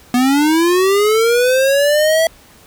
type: linear sweep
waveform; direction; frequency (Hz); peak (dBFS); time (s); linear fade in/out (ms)
square; up; 241.6 to 659.3; -11; 0.14-2.27; 2
effects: pink hiss -45 dBFS RMS until 2.66 s